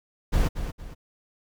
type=noise with echo; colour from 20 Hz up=brown; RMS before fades=-21 dBFS; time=0.32-0.49 s; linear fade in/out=20 ms; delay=230 ms; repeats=2; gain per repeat=-9 dB; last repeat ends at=0.95 s; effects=none